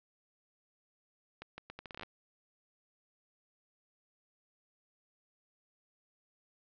accelerating click train, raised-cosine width 0.3 ms, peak -28 dBFS, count 12, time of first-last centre 1.42-2.033 s, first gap 160 ms, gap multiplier 0.75, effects low-pass 5000 Hz 12 dB/octave

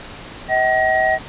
sine tone cluster, 637 / 760 / 1898 Hz, D#5 / F#5 / A#6, +41 / +46 / +31 cents, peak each -18 dBFS, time 0.48-1.19 s, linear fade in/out 50 ms, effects pink hiss -35 dBFS RMS until 1.28 s + resampled to 8000 Hz

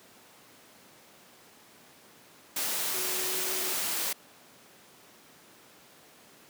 sine tone in noise, 371.5 Hz, F#4, 7 cents sharp, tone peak -40 dBFS, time 2.94-3.73 s, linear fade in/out 5 ms, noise white, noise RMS -31 dBFS, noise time 2.56-4.13 s, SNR -12 dB, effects pink hiss -55 dBFS RMS until 6.49 s + high-pass 200 Hz 12 dB/octave

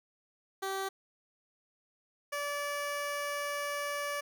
15% pulse tone pair in turn, 387 / 577.7 Hz, G4 / D5, -22 / -29 cents, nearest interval perfect fifth, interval 693 cents, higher second, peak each -27 dBFS, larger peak neither, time 0.62-0.89 / 2.32-4.21 s, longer second, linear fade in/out 10 ms, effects none

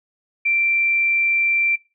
sine tone, 2353 Hz, D7, 3 cents sharp, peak -16 dBFS, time 0.45-1.76 s, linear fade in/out 10 ms, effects noise-tail reverb RT60 0.3 s tail -22 dB re dry

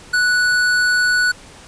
sine tone with tanh clipping, 1477 Hz, F#6, 3 cents flat, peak -15 dBFS, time 0.13-1.32 s, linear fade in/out 10 ms, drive 16 dB, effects pink hiss -41 dBFS RMS until 1.67 s + resampled to 22050 Hz

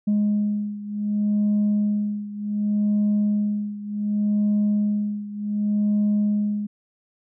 sine beating tone pair, 207.7 / 208.37 Hz, G#3 / G#3, 0 / +6 cents, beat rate 0.67 Hz, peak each -20 / -23 dBFS, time 0.07-6.67 s, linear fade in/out 10 ms, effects tanh soft clip ceiling -15 dBFS

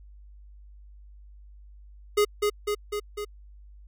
square tone with echo, 415.3 Hz, G#4, in tune, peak -19 dBFS, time 2.17-2.25 s, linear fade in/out 10 ms, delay 250 ms, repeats 4, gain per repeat -3 dB, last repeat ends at 3.25 s, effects added 50 Hz sine -46 dBFS peak until 3.87 s

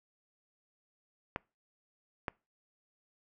clicks, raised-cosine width 0.5 ms, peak -18 dBFS, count 2, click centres 1.361 / 2.282 s, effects noise-tail reverb RT60 0.3 s tail -26 dB re dry

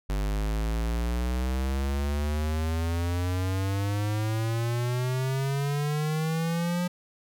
square exponential sweep, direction up, 49 to 178.9 Hz, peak -26 dBFS, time 0.09-6.88 s, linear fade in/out 10 ms, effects none

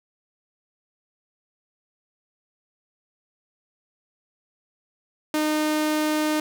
sawtooth tone, 306.2 Hz, D#4, 28 cents flat, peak -17 dBFS, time 5.34-6.4 s, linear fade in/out 2 ms, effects none

